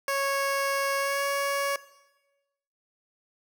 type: tone with pitch glide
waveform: 15% pulse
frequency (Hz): 552 to 560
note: C#5 to C#5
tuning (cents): -7 to +18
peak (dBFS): -19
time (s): 0.08-1.76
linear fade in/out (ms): 2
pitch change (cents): +25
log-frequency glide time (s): 0.98-1.24
effects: noise-tail reverb RT60 1.0 s tail -17 dB re dry